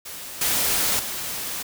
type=noise with level steps; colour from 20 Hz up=white; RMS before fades=-36 / -22 / -30 dBFS; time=0.05-1.63 s; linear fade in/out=10 ms; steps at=0.41 / 0.99 s; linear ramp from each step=5 ms; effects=none